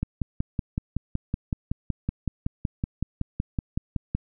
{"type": "click train", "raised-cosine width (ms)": 5, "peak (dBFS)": -13, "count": 23, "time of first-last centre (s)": [0.03, 4.15], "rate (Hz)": 5.34, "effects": []}